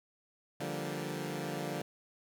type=chord; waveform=15% pulse; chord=G minor seventh; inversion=second; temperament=equal; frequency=146.83 / 174.61 / 196 / 233.1 Hz; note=D3 / F3 / G3 / Bb3; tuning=0 / 0 / 0 / 0 cents; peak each=-33 / -34 / -37 / -39 dBFS; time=0.6-1.82 s; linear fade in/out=5 ms; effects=none